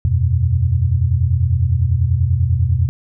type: chord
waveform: sine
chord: E suspended second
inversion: none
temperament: equal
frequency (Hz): 82.41 / 92.5 / 123.47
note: E2 / F#2 / B2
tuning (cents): 0 / 0 / 0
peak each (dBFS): -17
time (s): 0.05-2.89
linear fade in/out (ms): 0
effects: none